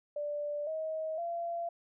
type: tone with pitch steps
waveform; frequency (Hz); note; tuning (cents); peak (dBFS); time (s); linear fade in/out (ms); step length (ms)
sine; 587.3 / 633.1 / 682.5; D5 / D#5 / F5; 0 / +30 / -40; -33; 0.16-1.69; 5; 510
effects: none

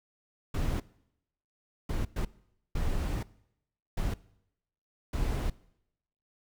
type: noise bursts at uneven times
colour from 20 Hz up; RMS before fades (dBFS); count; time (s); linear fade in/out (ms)
brown; -30; 6; 0.54-0.8 / 1.89-2.05 / 2.16-2.25 / 2.75-3.23 / 3.97-4.14 / 5.13-5.5; 5
effects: noise-tail reverb RT60 0.8 s tail -21 dB re dry

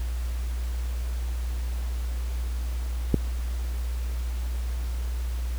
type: click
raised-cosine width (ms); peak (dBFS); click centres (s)
3; -6; 3.143
effects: added 60 Hz sine -26 dBFS peak until 5.58 s + pink hiss -45 dBFS RMS until 5.58 s

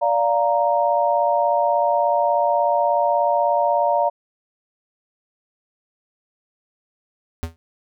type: chord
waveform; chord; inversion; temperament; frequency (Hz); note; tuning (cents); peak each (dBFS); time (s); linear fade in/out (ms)
sine; Bb major; first; just; 582.7 / 699.2 / 932.3; D5 / F5 / Bb5; -14 / +2 / 0; -20; 0.01-4.1; 20
type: tone with exponential decay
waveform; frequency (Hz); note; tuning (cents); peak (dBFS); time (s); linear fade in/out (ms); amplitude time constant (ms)
square; 82.41; E2; 0; -19; 7.43-7.56; 0; 27
effects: none

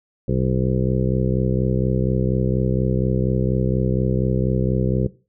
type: harmonic tone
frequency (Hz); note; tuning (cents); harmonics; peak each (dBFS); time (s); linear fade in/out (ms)
64.2; C2; -32; 1 / 2 / 3 / 4 / 5 / 6 / 7 / 8; -26 / -21 / -24 / -36 / -29 / -27 / -28 / -30; 0.28-5.07; 5
effects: noise-tail reverb RT60 0.3 s tail -17 dB re dry

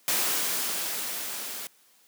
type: noise with level ramp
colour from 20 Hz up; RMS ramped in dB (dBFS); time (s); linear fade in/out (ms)
white; -25 to -37; 0.08-1.67; 0
effects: white hiss -61 dBFS RMS until 2.07 s + high-pass 200 Hz 12 dB/octave

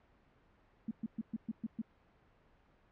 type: tone bursts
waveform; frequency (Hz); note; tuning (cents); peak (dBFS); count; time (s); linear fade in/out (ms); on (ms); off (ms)
sine; 222.3; A3; +18; -34; 7; 0.88-1.817; 5; 31; 120
effects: pink hiss -68 dBFS RMS until 2.91 s + low-pass 2000 Hz 12 dB/octave

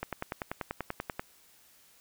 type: click train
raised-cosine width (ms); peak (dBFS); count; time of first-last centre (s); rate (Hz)
0.5; -18; 13; 0.03-1.195; 10.3
effects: white hiss -61 dBFS RMS until 2 s

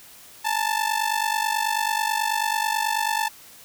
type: ring-modulated tone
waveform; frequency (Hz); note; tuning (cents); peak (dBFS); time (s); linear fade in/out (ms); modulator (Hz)
sawtooth; 880; A5; 0; -15; 0.44-3.29; 20; 24.6
effects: white hiss -47 dBFS RMS until 3.64 s

